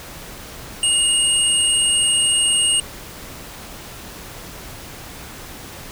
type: tone pair together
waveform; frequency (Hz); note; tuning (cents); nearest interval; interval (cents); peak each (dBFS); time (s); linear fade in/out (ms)
sine; 2857 / 8561; F7 / C9; +39 / +39; octave + perfect fifth; 1900; -17; 0.83-2.8; 2
effects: pink hiss -36 dBFS RMS until 5.91 s